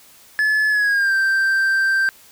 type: tone with pitch glide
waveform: triangle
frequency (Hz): 1720 to 1568.2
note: A6 to G6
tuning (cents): -40 to 0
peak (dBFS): -13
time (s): 0.39-2.09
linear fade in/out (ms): 0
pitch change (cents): -160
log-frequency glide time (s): 0.69-1.14
effects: white hiss -48 dBFS RMS until 2.31 s